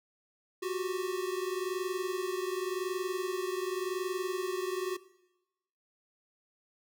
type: tone pair together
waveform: square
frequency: 363.4 / 384.3 Hz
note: F#4 / G4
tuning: -31 / -34 cents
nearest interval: minor second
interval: 97 cents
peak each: -35 / -37 dBFS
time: 0.62-4.97 s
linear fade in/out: 10 ms
effects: noise-tail reverb RT60 1.0 s tail -19 dB re dry